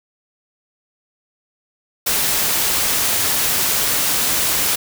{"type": "noise", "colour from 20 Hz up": "white", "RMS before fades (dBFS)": -18, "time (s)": [2.06, 4.76], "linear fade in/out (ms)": 10, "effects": []}